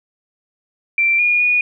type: tone with pitch steps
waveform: sine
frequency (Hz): 2352 / 2434 / 2455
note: D7 / D#7 / D#7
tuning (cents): +2 / -39 / -24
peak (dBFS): -12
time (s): 0.98-1.61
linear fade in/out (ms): 2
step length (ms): 210
effects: none